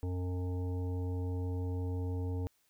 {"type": "harmonic tone", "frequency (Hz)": 90.6, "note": "F#2", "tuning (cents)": -36, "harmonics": [1, 3, 5, 7, 9, 10], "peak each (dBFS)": [-33, -42, -44, -58, -55, -58], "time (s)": [0.03, 2.47], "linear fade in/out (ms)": 0, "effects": ["white hiss -73 dBFS RMS until 2.69 s"]}